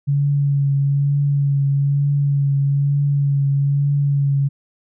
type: tone with vibrato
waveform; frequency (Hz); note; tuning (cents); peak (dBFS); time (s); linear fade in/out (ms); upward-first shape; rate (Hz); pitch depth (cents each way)
sine; 141; C#3; +30; -14; 0.07-4.49; 20; triangle; 1.1; 24
effects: none